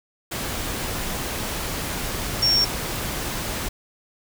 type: tone in noise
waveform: sine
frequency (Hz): 5510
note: F8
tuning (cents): -24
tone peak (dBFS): -16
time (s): 2.42-2.65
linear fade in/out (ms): 10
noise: pink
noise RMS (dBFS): -28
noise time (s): 0.31-3.69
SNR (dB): +9
effects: none